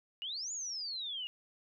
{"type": "exponential two-way sweep", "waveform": "sine", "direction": "up then down", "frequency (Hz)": [2813, 7040, 2813], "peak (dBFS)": -37, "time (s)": [0.22, 1.27], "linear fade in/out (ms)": 0, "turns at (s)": 0.52, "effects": []}